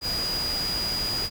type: tone in noise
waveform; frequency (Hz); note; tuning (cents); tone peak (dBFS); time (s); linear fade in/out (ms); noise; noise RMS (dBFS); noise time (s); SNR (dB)
sine; 4894; D#8; -29; -26; 0.01-1.3; 50; pink; -33; 0.01-1.3; +4
effects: none